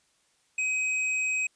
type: tone with tanh clipping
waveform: sine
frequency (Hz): 2527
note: D#7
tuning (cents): +26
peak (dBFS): -27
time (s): 0.58-1.47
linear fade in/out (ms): 5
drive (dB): 13
effects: white hiss -68 dBFS RMS until 1.55 s + resampled to 22050 Hz